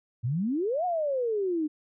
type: exponential two-way sweep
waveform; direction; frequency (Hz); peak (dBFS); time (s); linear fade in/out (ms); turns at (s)
sine; up then down; 110 to 740 to 295.6; -25; 0.23-1.68; 20; 0.85
effects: none